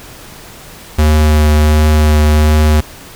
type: tone with vibrato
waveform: square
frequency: 76.2 Hz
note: D#2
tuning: 36 cents flat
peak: -7 dBFS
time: 0.98-2.81 s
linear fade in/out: 10 ms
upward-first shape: triangle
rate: 1.4 Hz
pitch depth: 15 cents each way
effects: pink hiss -34 dBFS RMS until 3.15 s